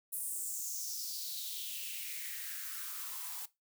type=noise with high-pass filter sweep; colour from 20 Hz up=blue; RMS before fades=-41 dBFS; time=0.12-3.46 s; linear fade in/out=10 ms; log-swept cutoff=10000 to 820 Hz; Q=4; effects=noise-tail reverb RT60 0.2 s tail -18 dB re dry